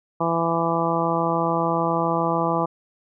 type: harmonic tone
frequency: 166.9 Hz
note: E3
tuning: 22 cents sharp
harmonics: 1 / 2 / 3 / 4 / 5 / 6 / 7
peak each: -27 / -27 / -27 / -27 / -27 / -27 / -27 dBFS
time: 0.2-2.66 s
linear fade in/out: 10 ms
effects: none